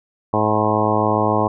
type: harmonic tone with a mistuned harmonic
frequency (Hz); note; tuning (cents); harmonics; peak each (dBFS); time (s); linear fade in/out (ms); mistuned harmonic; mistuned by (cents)
107.1; A2; -46; 1 / 2 / 3 / 4 / 5 / 6 / 7 / 8 / 9 / 10; -24 / -24 / -24 / -24 / -24 / -24 / -24 / -24 / -24 / -24; 0.33-1.48; 5; 9; +17
effects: none